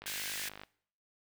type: click train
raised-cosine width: 0.3 ms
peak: -29 dBFS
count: 32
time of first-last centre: 0.02-0.635 s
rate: 50.4 Hz
type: high-pass noise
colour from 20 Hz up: pink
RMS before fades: -39 dBFS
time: 0.06-0.49 s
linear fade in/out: 5 ms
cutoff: 1500 Hz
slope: 96 dB/octave
effects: noise-tail reverb RT60 0.6 s tail -22 dB re dry